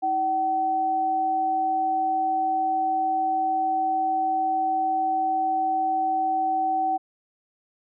sine tone pair together, 320 / 761.1 Hz, D#4 / F#5, +49 / +49 cents, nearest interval octave + minor third, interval 1500 cents, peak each -33 / -21 dBFS, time 0.02-6.98 s, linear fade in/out 20 ms, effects none

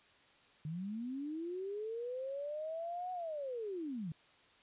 sine linear two-way sweep, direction up then down, 147.5 to 740 to 147.5 Hz, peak -38 dBFS, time 0.65-4.12 s, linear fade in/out 2 ms, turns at 3.12 s, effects white hiss -65 dBFS RMS until 4.62 s + resampled to 8000 Hz

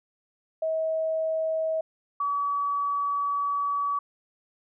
sine tone pair in turn, 640 / 1140.4 Hz, D#5 / C#6, +49 / +49 cents, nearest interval minor seventh, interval 1000 cents, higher second, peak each -24 dBFS, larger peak neither, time 0.62-1.81 / 2.2-3.99 s, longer second, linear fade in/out 5 ms, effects none

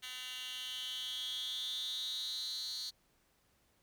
10% pulse tone with high-pass filter sweep, 253.8 Hz, B3, 47 cents sharp, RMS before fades -41 dBFS, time 0.02-2.91 s, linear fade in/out 20 ms, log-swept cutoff 2600 to 4400 Hz, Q 9.5, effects pink hiss -73 dBFS RMS until 3.82 s

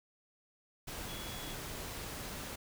sine tone in noise, 3368 Hz, G#7, 24 cents sharp, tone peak -49 dBFS, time 1.08-1.54 s, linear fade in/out 10 ms, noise pink, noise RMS -43 dBFS, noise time 0.87-2.56 s, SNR -9 dB, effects none

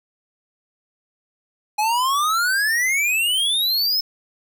square exponential sweep, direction up, 830.6 to 5274 Hz, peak -18 dBFS, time 1.78-4.01 s, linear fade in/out 10 ms, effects none

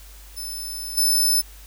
15% pulse tone with level steps, 5274 Hz, E8, in tune, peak -24 / -11 dBFS, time 0.36-1.42 s, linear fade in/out 20 ms, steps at 0.97 s, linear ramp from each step 10 ms, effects added 50 Hz sine -42 dBFS peak until 1.66 s + white hiss -48 dBFS RMS until 1.66 s

